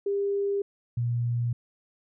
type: tone pair in turn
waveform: sine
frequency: 400.4 / 119.37 Hz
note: G4 / A#2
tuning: +37 / +42 cents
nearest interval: octave + major sixth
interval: 2095 cents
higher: first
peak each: -24 dBFS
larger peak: neither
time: 0.06-0.62 / 0.97-1.53 s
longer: neither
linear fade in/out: 5 ms
effects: none